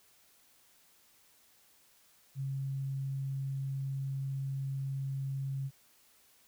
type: tone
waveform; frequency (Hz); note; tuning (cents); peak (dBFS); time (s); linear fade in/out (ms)
sine; 135.9; C#3; -34; -33; 2.35-5.71; 50
effects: white hiss -65 dBFS RMS until 6.47 s